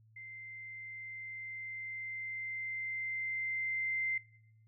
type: tone with level ramp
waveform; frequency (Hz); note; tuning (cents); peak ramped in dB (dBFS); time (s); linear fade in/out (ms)
sine; 2083; C7; -8; -46 to -31; 0.16-4.18; 5
effects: noise-tail reverb RT60 0.8 s tail -20 dB re dry + added 110 Hz sine -61 dBFS peak until 4.67 s